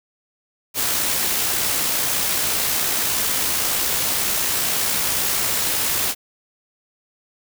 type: noise with amplitude modulation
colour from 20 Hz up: white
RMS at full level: -20 dBFS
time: 0.74-6.15 s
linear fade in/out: 50 ms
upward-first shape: sine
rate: 61.9 Hz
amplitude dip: 25%
effects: none